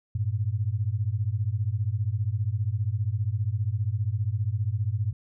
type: beating tone pair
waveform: sine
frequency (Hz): 98 / 113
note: G2 / A2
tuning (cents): 0 / +47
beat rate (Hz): 15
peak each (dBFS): -27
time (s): 0.15-5.13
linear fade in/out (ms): 5
effects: none